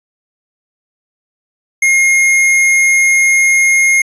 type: tone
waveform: square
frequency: 2141 Hz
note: C7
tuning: 39 cents sharp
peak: -8 dBFS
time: 1.82-4.02 s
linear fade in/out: 5 ms
effects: resampled to 24000 Hz